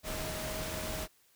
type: tone in noise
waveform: sine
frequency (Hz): 629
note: D#5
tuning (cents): +19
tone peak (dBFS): -42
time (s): 0.03-1.08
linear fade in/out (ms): 50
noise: pink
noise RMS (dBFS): -38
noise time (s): 0.03-1.08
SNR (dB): -7
effects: white hiss -67 dBFS RMS until 1.35 s